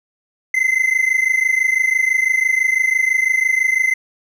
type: tone pair together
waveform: triangle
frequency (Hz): 2046 / 2072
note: C7 / C7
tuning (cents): -39 / -17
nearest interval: unison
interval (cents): 22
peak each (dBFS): -15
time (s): 0.54-3.94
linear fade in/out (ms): 5
effects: none